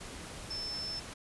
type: tone in noise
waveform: sine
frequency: 5290 Hz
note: E8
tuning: 5 cents sharp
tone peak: -36 dBFS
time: 0.5-1 s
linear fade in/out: 10 ms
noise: pink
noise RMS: -45 dBFS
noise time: 0-1.14 s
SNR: +6 dB
effects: resampled to 24000 Hz